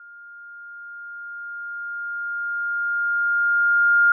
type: tone with level ramp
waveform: sine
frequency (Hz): 1409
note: F6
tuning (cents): +15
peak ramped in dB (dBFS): -41 to -12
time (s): 0-4.12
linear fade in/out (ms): 2
effects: none